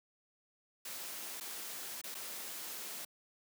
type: noise with dropouts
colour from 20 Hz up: white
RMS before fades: -44 dBFS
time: 0.85-3.05 s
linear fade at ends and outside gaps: 5 ms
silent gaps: 1.401-1.408 / 2.015-2.038 / 2.145-2.149 s
effects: high-pass 200 Hz 12 dB/octave